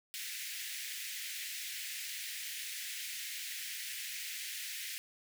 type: high-pass noise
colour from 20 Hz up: pink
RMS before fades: -42 dBFS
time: 0.14-4.98 s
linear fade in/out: 0 ms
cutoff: 1800 Hz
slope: 48 dB/octave
effects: none

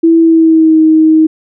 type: tone with pitch glide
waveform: sine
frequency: 329.6 to 315.6 Hz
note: E4 to D#4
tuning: 0 to +25 cents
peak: -3 dBFS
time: 0.03-1.27 s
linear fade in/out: 10 ms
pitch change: -75 cents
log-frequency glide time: 0.19-0.8 s
effects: none

